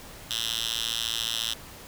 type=tone with high-pass filter; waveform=5% pulse; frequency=114.4 Hz; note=A#2; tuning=32 cents flat; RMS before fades=-30 dBFS; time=0.3-1.54 s; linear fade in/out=10 ms; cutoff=3300 Hz; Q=2.4; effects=pink hiss -45 dBFS RMS until 1.87 s